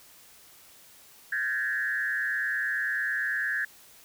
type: tone with frequency modulation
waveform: sine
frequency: 1691 Hz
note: G#6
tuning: 31 cents sharp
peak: -26 dBFS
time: 1.32-3.65 s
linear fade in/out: 5 ms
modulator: 129 Hz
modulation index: 1.1
effects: white hiss -54 dBFS RMS until 4.04 s